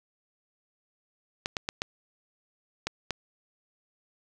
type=clicks; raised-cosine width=0.2 ms; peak=-12 dBFS; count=6; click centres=1.459 / 1.568 / 1.689 / 1.819 / 2.87 / 3.107 s; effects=none